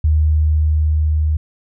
sine tone with level ramp, 77 Hz, D#2, 17 cents flat, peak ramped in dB -10 to -13 dBFS, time 0.04-1.37 s, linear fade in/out 5 ms, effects none

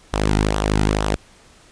sawtooth tone with flanger, 51.91 Hz, G#1, in tune, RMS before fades -19 dBFS, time 0.13-1.16 s, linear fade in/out 5 ms, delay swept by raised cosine 0.42 to 1.82 ms, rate 2.2 Hz, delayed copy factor -0.6, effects pink hiss -50 dBFS RMS until 1.71 s + resampled to 22050 Hz

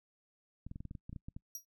clicks, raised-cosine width 5 ms, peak -32 dBFS, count 12, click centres 0.666 / 0.714 / 0.759 / 0.805 / 0.853 / 0.911 / 0.952 / 1.095 / 1.129 / 1.162 / 1.285 / 1.365 s
sawtooth tone with exponential decay, 5740 Hz, F8, 47 cents sharp, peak -34 dBFS, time 1.55-1.65 s, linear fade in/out 2 ms, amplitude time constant 21 ms
effects noise-tail reverb RT60 0.1 s tail -26 dB re dry

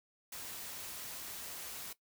white noise, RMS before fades -45 dBFS, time 0.32-1.93 s, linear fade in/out 5 ms, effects noise-tail reverb RT60 0.1 s tail -17 dB re dry

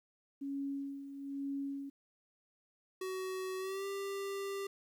sine tone with tremolo, 277.7 Hz, C#4, 3 cents sharp, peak -35 dBFS, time 0.41-1.9 s, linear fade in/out 10 ms, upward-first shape sine, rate 1.1 Hz, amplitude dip 65%
square tone with pitch glide, 375 to 395 Hz, F#4 to G4, +23 to +13 cents, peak -38 dBFS, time 3.01-4.67 s, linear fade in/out 5 ms, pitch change +90 cents, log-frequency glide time 3.58-3.86 s
effects 12-bit

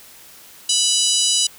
harmonic tone with a mistuned harmonic, 986 Hz, B5, 3 cents flat, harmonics 3 / 4 / 5 / 6 / 7 / 8 / 9 / 10, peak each -21 / -22 / -23 / -24 / -24 / -25 / -26 / -26 dBFS, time 0.69-1.47 s, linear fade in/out 5 ms, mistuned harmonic 7, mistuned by -25 cents, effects white hiss -44 dBFS RMS until 1.58 s

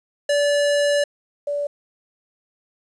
square / sine tone pair in turn, 578 / 578 Hz, D5 / D5, -28 / -28 cents, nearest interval unison, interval 0 cents, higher neither, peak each -17 / -21 dBFS, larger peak first, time 0.29-1.04 / 1.47-1.67 s, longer first, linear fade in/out 5 ms, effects resampled to 22050 Hz + 9-bit

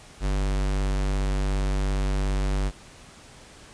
square tone, 48.63 Hz, G1, 13 cents flat, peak -23 dBFS, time 0.2-2.72 s, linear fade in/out 50 ms, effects pink hiss -48 dBFS RMS until 3.73 s + resampled to 22050 Hz

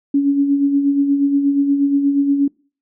sine tone with tremolo, 281.1 Hz, C#4, 24 cents sharp, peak -10 dBFS, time 0.14-2.48 s, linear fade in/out 5 ms, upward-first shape sine, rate 8.4 Hz, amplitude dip 50%, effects noise-tail reverb RT60 0.4 s tail -24 dB re dry

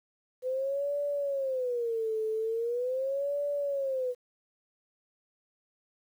sine tone with vibrato, 502 Hz, B4, 28 cents sharp, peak -28 dBFS, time 0.42-4.15 s, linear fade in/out 50 ms, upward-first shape sine, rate 0.41 Hz, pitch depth 240 cents each way, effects 10-bit

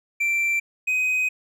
triangle tone pair in turn, 2349 / 2512 Hz, D7 / D#7, 0 / +16 cents, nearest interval minor second, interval 116 cents, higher second, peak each -18 dBFS, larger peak neither, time 0.2-0.6 / 0.87-1.29 s, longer second, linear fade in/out 10 ms, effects none

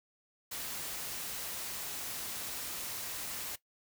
white noise, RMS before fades -40 dBFS, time 0.51-3.56 s, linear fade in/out 10 ms, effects noise-tail reverb RT60 0.1 s tail -17 dB re dry

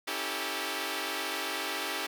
5% pulse chord, A dominant seventh, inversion first, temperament equal with one note detuned, 277.2 / 324.3 / 392 / 440 Hz, C#4 / E4 / G4 / A4, 0 / -28 / 0 / 0 cents, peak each -28 / -26 / -25 / -27 dBFS, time 0.07-2.07 s, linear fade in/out 10 ms, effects none

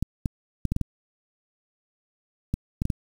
clicks, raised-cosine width 5 ms, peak -12 dBFS, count 10, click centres 0.026 / 0.258 / 0.653 / 0.72 / 0.764 / 0.813 / 2.54 / 2.819 / 2.854 / 2.902 s, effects 7-bit

